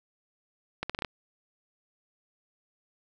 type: accelerating click train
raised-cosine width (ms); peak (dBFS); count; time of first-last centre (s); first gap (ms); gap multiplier
0.3; -15; 6; 0.83-1.048; 66; 0.79
effects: none

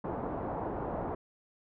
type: low-pass noise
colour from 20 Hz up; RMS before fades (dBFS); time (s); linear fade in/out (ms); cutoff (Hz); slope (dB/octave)
white; -36; 0.04-1.15; 5; 900; 24
effects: none

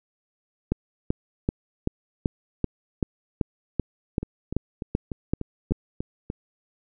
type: two click trains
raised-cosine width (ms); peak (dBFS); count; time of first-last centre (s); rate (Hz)
3; -9 / -17; 14 / 8; 0.72-5.72 / 4.23-6.301; 2.6 / 3.38
effects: none

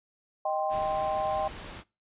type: chord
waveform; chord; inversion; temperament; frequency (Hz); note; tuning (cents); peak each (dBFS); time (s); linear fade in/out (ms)
sine; C minor; first; equal; 622.3 / 784 / 1046.5; Eb5 / G5 / C6; 0 / 0 / 0; -30 / -29 / -35; 0.45-1.48; 5
type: noise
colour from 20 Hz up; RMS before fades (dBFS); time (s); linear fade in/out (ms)
pink; -42; 0.69-1.84; 50
effects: noise-tail reverb RT60 0.3 s tail -23 dB re dry + resampled to 8000 Hz

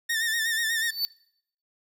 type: tone with vibrato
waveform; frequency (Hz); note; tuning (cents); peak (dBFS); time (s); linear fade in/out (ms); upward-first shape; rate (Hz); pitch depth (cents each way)
sawtooth; 1812; A#6; -50; -21; 0.09-0.91; 10; sine; 8.2; 60
type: tone with exponential growth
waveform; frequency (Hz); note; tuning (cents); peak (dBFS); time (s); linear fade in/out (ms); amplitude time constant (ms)
square; 4511; C#8; +29; -21; 0.78-1.05; 0; 58
effects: noise-tail reverb RT60 0.7 s tail -24 dB re dry

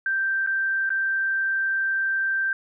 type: tone with dropouts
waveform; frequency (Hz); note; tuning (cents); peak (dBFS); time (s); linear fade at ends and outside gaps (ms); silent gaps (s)
sine; 1568; G6; 0; -21; 0.06-2.53; 2; 0.464-0.472 / 0.893-0.903
effects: none

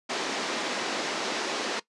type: band-pass noise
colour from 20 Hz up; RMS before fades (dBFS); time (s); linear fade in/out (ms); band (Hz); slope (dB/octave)
pink; -31; 0.09-1.8; 10; 260 to 6300; 24
effects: noise-tail reverb RT60 0.1 s tail -18 dB re dry + resampled to 24000 Hz

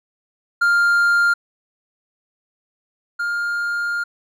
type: tone pair in turn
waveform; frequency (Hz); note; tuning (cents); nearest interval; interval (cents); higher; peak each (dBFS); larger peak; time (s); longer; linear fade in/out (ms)
triangle; 1400 / 1408.1; F6 / F6; +4 / +14; unison; 10; second; -11 / -18; first; 0.61-1.34 / 3.19-4.04; second; 10
effects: none

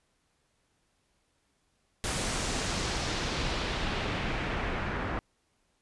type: noise with low-pass filter sweep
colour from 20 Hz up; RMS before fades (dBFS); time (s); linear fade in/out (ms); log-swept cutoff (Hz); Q
pink; -32; 2.04-5.19; 0; 10000 to 1600; 1.2
effects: pink hiss -73 dBFS RMS until 5.81 s + resampled to 24000 Hz

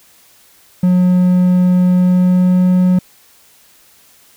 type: tone with pitch glide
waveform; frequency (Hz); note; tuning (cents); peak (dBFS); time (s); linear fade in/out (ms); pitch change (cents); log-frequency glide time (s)
triangle; 180.9 to 182.26; F#3 to F#3; -39 to -26; -6; 0.83-2.99; 5; +13; 1.93-2.68
effects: white hiss -48 dBFS RMS until 4.36 s

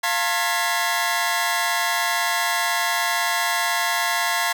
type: tone cluster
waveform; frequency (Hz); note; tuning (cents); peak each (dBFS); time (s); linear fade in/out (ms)
sawtooth; 697 / 902 / 1072 / 1673 / 1989; F5 / A5 / C6 / G#6 / B6; -4 / +43 / +42 / +12 / +12; -23; 0.03-4.53; 10
effects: none

